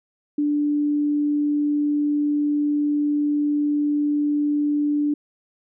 sine tone, 293.7 Hz, D4, in tune, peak -18 dBFS, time 0.38-5.14 s, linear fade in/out 5 ms, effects none

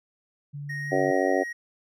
sine tone, 144 Hz, D3, 34 cents flat, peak -33 dBFS, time 0.53-1.12 s, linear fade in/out 20 ms
triangle tone with pitch glide, 1864.7 to 1889.6 Hz, A#6 to A#6, 0 to +23 cents, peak -30 dBFS, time 0.69-1.53 s, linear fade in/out 10 ms, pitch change +23 cents, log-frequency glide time 0.81-0.94 s
harmonic tone, 93.9 Hz, F#2, 26 cents sharp, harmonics 3 / 4 / 5 / 6 / 7 / 8, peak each -28 / -27 / -29 / -27 / -29 / -29 dBFS, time 0.91-1.44 s, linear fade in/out 20 ms
effects none

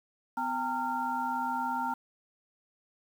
sine tone cluster, 251.8 / 798 / 915 / 1385 Hz, B3 / G5 / A#5 / F6, +34 / +31 / -32 / -15 cents, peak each -38 / -37 / -31 / -37 dBFS, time 0.37-1.94 s, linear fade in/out 5 ms, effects 9-bit

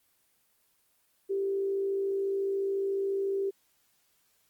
sine tone with frequency modulation, 392 Hz, G4, in tune, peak -27 dBFS, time 1.29-3.51 s, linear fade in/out 20 ms, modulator 54.1 Hz, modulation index 0.26, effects white hiss -70 dBFS RMS until 4.49 s + Opus 24 kbps

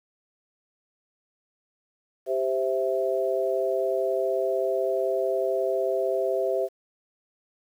sine chord, C major, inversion second, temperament equal, 392 / 523.3 / 659.3 Hz, G4 / C5 / E5, 0 / 0 / 0 cents, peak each -27 dBFS, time 2.26-6.69 s, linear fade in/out 50 ms, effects 9-bit

